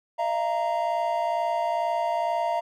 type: chord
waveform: triangle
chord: Eb suspended second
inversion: none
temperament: equal with one note detuned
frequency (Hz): 622.3 / 684.5 / 932.3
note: Eb5 / F5 / Bb5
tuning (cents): 0 / -35 / 0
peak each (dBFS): -29 / -24 / -26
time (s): 0.18-2.61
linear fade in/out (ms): 20
effects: none